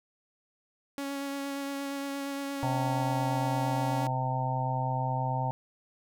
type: tone with vibrato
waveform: sawtooth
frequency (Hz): 278.4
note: C#4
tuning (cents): +8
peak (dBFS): -29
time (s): 0.98-4.07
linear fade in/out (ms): 0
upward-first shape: sine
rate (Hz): 8.6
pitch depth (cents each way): 13
type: harmonic tone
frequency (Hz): 129.4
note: C3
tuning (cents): -19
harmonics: 1 / 2 / 4 / 5 / 6 / 7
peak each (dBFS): -30 / -42 / -41 / -39 / -35 / -33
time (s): 2.63-5.51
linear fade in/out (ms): 0
effects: none